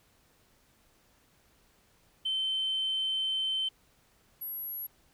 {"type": "tone pair in turn", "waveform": "sine", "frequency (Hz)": [3087, 11551], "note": ["G7", "F#9"], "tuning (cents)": [-27, -43], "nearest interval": "octave + major seventh", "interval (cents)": 2284, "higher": "second", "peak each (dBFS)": [-27, -35], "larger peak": "first", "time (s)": [[2.25, 3.69], [4.41, 4.87]], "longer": "first", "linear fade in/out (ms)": 10, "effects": ["tanh soft clip ceiling -24 dBFS", "pink hiss -66 dBFS RMS until 5.13 s"]}